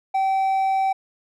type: tone with hard clipping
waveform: sine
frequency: 771 Hz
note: G5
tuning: 29 cents flat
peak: -19 dBFS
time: 0.14-0.93 s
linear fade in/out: 10 ms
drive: 3 dB
effects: none